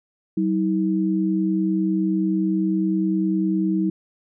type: tone pair together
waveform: sine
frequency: 190 / 319.8 Hz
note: F#3 / D#4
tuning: +46 / +48 cents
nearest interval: major sixth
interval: 902 cents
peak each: -21 dBFS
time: 0.37-3.9 s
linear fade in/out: 5 ms
effects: none